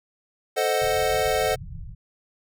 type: chord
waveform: square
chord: A diminished seventh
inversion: none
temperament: equal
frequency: 440 / 523.3 / 622.3 / 740 Hz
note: A4 / C5 / Eb5 / Gb5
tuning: 0 / 0 / 0 / 0 cents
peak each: -27 dBFS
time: 0.56-1.56 s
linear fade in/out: 20 ms
type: low-pass noise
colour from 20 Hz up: pink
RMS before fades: -37 dBFS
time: 0.81-1.95 s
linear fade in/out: 10 ms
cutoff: 170 Hz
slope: 96 dB/octave
effects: none